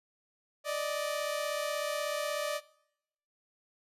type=tone pair together; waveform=sawtooth; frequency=585.9 / 622.3 Hz; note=D5 / D#5; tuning=-4 / 0 cents; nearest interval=minor second; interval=104 cents; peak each=-29 / -33 dBFS; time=0.64-2.61 s; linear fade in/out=50 ms; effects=noise-tail reverb RT60 0.8 s tail -22 dB re dry + resampled to 32000 Hz